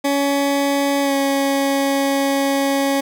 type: tone with pitch glide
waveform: 20% pulse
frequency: 280.5 to 276 Hz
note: C#4 to C#4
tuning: +21 to -7 cents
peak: -11 dBFS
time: 0.04-3.01 s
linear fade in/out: 10 ms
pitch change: -28 cents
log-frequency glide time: 1.02-1.13 s
effects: none